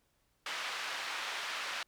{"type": "band-pass noise", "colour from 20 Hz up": "pink", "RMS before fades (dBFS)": -39, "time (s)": [0.46, 1.83], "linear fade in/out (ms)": 2, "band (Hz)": [1200, 3900], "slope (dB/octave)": 12, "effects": ["pink hiss -75 dBFS RMS until 1.87 s"]}